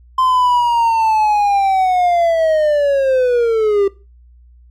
triangle linear sweep, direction down, 1040 to 390.9 Hz, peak -9 dBFS, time 0.18-3.88 s, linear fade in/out 5 ms, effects noise-tail reverb RT60 0.3 s tail -20 dB re dry + added 60 Hz sine -42 dBFS peak until 4.7 s

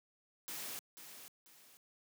white noise with echo, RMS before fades -44 dBFS, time 0.48-0.79 s, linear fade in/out 0 ms, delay 490 ms, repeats 2, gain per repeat -9 dB, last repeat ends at 1.77 s, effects high-pass 150 Hz 12 dB/octave

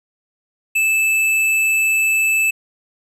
triangle tone with hard clipping, 2627 Hz, E7, 7 cents flat, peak -15 dBFS, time 0.75-2.51 s, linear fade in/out 10 ms, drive 17 dB, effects resampled to 32000 Hz

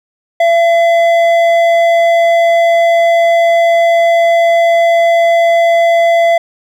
sine tone with hard clipping, 676 Hz, E5, 43 cents sharp, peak -8 dBFS, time 0.4-6.38 s, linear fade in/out 5 ms, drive 8 dB, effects none

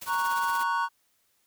white noise with tremolo, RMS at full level -38 dBFS, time 0.01-0.64 s, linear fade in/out 10 ms, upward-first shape triangle, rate 17 Hz, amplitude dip 70%
triangle chord, F# major, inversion first, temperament equal, 932.3 / 1108.7 / 1480 Hz, A#5 / C#6 / F#6, 0 / 0 / 0 cents, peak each -26 / -27 / -29 dBFS, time 0.06-0.89 s, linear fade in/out 50 ms
effects white hiss -70 dBFS RMS until 1.46 s

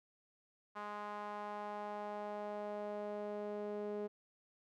sawtooth tone with band-pass filter sweep, 207.7 Hz, G#3, in tune, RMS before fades -43 dBFS, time 0.75-4.08 s, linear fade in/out 20 ms, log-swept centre 1100 to 450 Hz, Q 2.4, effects none

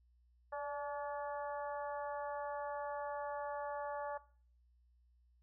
harmonic tone with a mistuned harmonic, 286.4 Hz, D4, 43 cents flat, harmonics 2 / 3 / 4 / 5 / 6, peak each -42 / -44 / -47 / -52 / -52 dBFS, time 0.52-4.18 s, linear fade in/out 10 ms, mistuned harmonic 2, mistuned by +28 cents, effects noise-tail reverb RT60 0.5 s tail -20 dB re dry + added 60 Hz sine -67 dBFS peak until 5.42 s

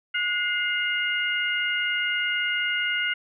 sine tone cluster, 1453 / 2097 / 2846 Hz, F#6 / C7 / F7, -32 / +3 / +32 cents, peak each -27 / -27 / -28 dBFS, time 0.14-3.14 s, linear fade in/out 10 ms, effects none

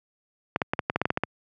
clicks, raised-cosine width 0.5 ms, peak -8 dBFS, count 11, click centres 0.561 / 0.618 / 0.735 / 0.792 / 0.899 / 0.96 / 1.016 / 1.055 / 1.104 / 1.174 / 1.236 s, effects high-pass 100 Hz 12 dB/octave

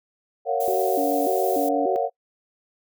sine chord, Gb major seventh, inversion first, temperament just, 462.5 / 555 / 693.7 / 740 Hz, Bb4 / Db5 / F5 / Gb5, -14 / +2 / -12 / 0 cents, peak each -26 dBFS, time 0.45-2.1 s, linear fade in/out 50 ms
violet noise, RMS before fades -34 dBFS, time 0.6-1.69 s, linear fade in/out 5 ms
sine tone with vibrato, 329.6 Hz, E4, in tune, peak -24 dBFS, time 0.68-1.96 s, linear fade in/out 0 ms, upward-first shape square, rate 1.7 Hz, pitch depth 240 cents each way
effects noise-tail reverb RT60 0.1 s tail -24 dB re dry

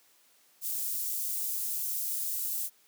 white high-pass noise, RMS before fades -33 dBFS, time 0.61-2.7 s, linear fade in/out 50 ms, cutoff 9200 Hz, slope 12 dB/octave, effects white hiss -64 dBFS RMS until 2.87 s + high-pass 200 Hz 12 dB/octave

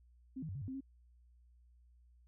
sine tone with pitch steps, 262.3 / 158.2 / 94.9 / 139.3 / 97.8 / 262.7 / 270.5 Hz, C4 / D#3 / F#2 / C#3 / G2 / C4 / C#4, +4 / +29 / +44 / +9 / -4 / +7 / -42 cents, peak -40 dBFS, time 0.36-0.808 s, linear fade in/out 10 ms, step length 64 ms, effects added 60 Hz sine -62 dBFS peak until 2.27 s

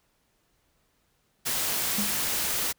white noise, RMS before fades -28 dBFS, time 1.45-2.73 s, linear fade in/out 20 ms
sine tone with exponential decay, 205 Hz, G#3, 22 cents flat, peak -25 dBFS, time 1.98-2.27 s, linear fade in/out 5 ms, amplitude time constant 62 ms
effects pink hiss -70 dBFS RMS until 2.78 s

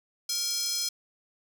square tone with high-pass filter, 466.2 Hz, A#4, in tune, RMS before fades -30 dBFS, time 0.29-0.89 s, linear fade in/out 5 ms, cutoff 5100 Hz, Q 3.3, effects none

